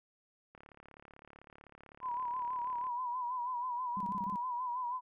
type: click train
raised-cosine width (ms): 0.5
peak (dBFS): -39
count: 84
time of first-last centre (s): 0.55-2.868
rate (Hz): 35.8
type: tone with vibrato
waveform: sine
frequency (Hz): 987.8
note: B5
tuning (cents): 0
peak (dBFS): -34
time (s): 2.01-5.01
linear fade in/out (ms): 50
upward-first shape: sine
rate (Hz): 6.2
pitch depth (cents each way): 65
type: tone bursts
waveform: sine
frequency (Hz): 196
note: G3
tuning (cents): 0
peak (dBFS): -39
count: 7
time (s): 3.97-4.358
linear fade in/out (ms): 0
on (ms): 34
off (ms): 25
effects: none